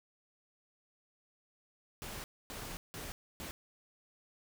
pink noise bursts at uneven times, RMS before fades -44 dBFS, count 4, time 2.02-2.24 / 2.5-2.77 / 2.94-3.12 / 3.4-3.51 s, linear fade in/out 0 ms, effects none

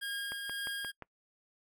25% pulse tone with tremolo, 1623 Hz, G#6, 40 cents flat, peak -31 dBFS, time 0.01-0.92 s, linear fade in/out 20 ms, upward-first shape triangle, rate 1.9 Hz, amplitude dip 35%
click train, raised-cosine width 0.5 ms, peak -28 dBFS, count 5, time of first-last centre 0.32-1.023 s, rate 5.69 Hz
effects noise-tail reverb RT60 0.1 s tail -23 dB re dry

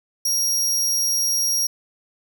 sawtooth tone, 5630 Hz, F8, 13 cents sharp, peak -16 dBFS, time 0.25-1.67 s, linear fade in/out 5 ms, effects none

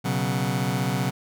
sawtooth chord, B suspended second, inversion none, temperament just, 123.47 / 138.9 / 185.21 Hz, B2 / C#3 / F#3, 0 / +4 / +2 cents, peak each -23 dBFS, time 0.04-1.11 s, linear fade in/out 20 ms, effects none

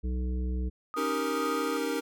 harmonic tone, 62.6 Hz, B1, 24 cents sharp, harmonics 1 / 3 / 5 / 7, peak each -28 / -38 / -42 / -45 dBFS, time 0.03-0.7 s, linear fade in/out 20 ms
sine tone with tremolo, 1244.5 Hz, D#6, in tune, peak -31 dBFS, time 0.94-1.77 s, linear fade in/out 0 ms, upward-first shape sine, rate 2.3 Hz, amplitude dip 40%
square chord, Eb dominant seventh, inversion third, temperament equal, 277.2 / 311.1 / 392 / 466.2 Hz, Db4 / Eb4 / G4 / Bb4, 0 / 0 / 0 / 0 cents, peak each -35 / -35 / -38 / -33 dBFS, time 0.96-2.01 s, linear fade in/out 20 ms
effects none

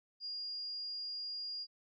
sine tone, 4834 Hz, D8, 49 cents sharp, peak -39 dBFS, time 0.2-1.67 s, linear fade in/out 50 ms, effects none

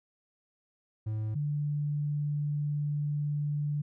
triangle / sine tone pair in turn, 108.5 / 146.98 Hz, A2 / D3, -24 / +2 cents, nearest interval perfect fourth, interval 526 cents, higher second, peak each -28 dBFS, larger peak neither, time 1.06-1.35 / 1.35-3.82 s, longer second, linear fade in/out 10 ms, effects none

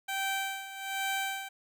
15% pulse tone with tremolo, 778 Hz, G5, 13 cents flat, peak -23 dBFS, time 0.08-1.49 s, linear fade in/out 10 ms, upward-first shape sine, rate 1.2 Hz, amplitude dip 75%, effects none

